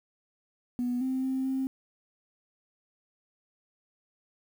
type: tone with pitch steps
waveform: sine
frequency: 245.7 / 260.8 / 262.9 / 264.8 Hz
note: B3 / C4 / C4 / C4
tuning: -9 / -5 / +8 / +21 cents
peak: -26 dBFS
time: 0.79-1.67 s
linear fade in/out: 0 ms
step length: 220 ms
effects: tanh soft clip ceiling -22 dBFS + 9-bit